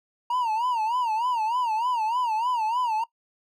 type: tone with vibrato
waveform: triangle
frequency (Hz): 932.3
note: A#5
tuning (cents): 0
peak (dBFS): -21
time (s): 0.3-3.04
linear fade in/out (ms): 5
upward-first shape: sine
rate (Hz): 3.3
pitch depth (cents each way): 140
effects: noise-tail reverb RT60 0.1 s tail -20 dB re dry